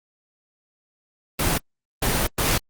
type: noise bursts at uneven times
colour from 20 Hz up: pink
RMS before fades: -21 dBFS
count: 3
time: 1.39-1.58 / 2.02-2.27 / 2.38-2.58 s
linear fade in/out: 5 ms
effects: Opus 24 kbps